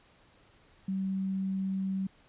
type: tone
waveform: sine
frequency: 191.7 Hz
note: G3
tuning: 38 cents flat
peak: -29 dBFS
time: 0.88-2.07 s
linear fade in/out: 5 ms
effects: pink hiss -62 dBFS RMS until 2.28 s + resampled to 8000 Hz